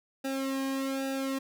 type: tone with flanger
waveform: sawtooth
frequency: 269.2 Hz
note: C4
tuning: 49 cents sharp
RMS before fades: -32 dBFS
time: 0.24-1.39 s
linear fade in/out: 10 ms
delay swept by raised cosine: 0.93 to 1.45 ms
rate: 1.2 Hz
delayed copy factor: -0.85
effects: none